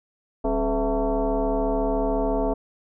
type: tone with frequency modulation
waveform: sine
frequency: 196 Hz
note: G3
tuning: in tune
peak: -20 dBFS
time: 0.44-2.54 s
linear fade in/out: 10 ms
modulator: 233 Hz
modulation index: 2.7
effects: none